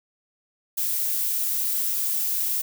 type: noise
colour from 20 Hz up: violet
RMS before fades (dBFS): -25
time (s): 0.77-2.62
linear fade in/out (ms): 10
effects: none